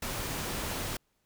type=noise; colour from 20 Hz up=pink; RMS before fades=-35 dBFS; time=0.02-0.97 s; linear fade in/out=5 ms; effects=pink hiss -75 dBFS RMS until 1.25 s